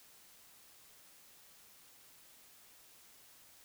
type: silence
effects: white hiss -61 dBFS RMS until 3.64 s